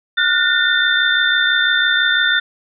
sine tone cluster, 1426 / 1492 / 1811 / 3568 Hz, F6 / F#6 / A6 / A7, +36 / +14 / +49 / +23 cents, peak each -18 dBFS, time 0.17-2.4 s, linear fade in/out 10 ms, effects none

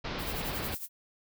pink low-pass noise, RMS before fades -36 dBFS, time 0.04-0.75 s, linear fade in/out 10 ms, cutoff 5100 Hz, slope 48 dB/octave
violet noise with tremolo, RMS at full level -37 dBFS, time 0.18-0.89 s, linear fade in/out 50 ms, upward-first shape sine, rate 11 Hz, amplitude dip 70%
effects none

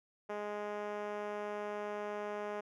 5% pulse tone with band-pass filter, 207.7 Hz, G#3, in tune, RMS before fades -40 dBFS, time 0.29-2.61 s, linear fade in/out 10 ms, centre 490 Hz, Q 1.3, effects none

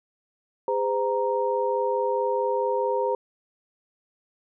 sine tone cluster, 406.4 / 511 / 933 Hz, G#4 / C5 / A#5, -38 / -41 / +1 cents, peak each -27 / -25 / -27 dBFS, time 0.68-3.15 s, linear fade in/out 2 ms, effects none

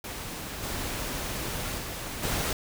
pink noise with level steps, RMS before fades -37 / -33 / -36 / -29 dBFS, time 0.04-2.53 s, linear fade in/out 2 ms, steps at 0.62 / 1.77 / 2.22 s, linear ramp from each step 20 ms, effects none

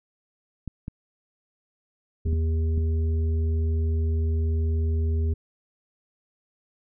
clicks, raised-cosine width 5 ms, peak -20 dBFS, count 5, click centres 0.677 / 0.881 / 2.273 / 2.33 / 2.778 s
harmonic tone, 80.3 Hz, E2, 45 cents flat, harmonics 1 / 3 / 5, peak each -21 / -37 / -37 dBFS, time 2.25-5.34 s, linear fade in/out 10 ms
effects none

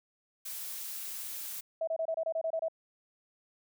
blue noise, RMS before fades -40 dBFS, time 0.45-1.61 s, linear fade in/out 10 ms
sine tone bursts, 650 Hz, E5, 24 cents flat, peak -29 dBFS, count 10, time 1.81-2.684 s, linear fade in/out 5 ms, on 64 ms, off 26 ms
effects none

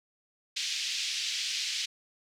white band-pass noise, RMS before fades -33 dBFS, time 0.56-1.86 s, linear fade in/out 10 ms, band 2400 to 5500 Hz, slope 24 dB/octave, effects none

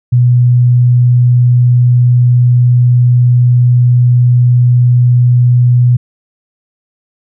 sine tone, 122.9 Hz, B2, 8 cents flat, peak -4 dBFS, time 0.12-5.97 s, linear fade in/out 10 ms, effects none

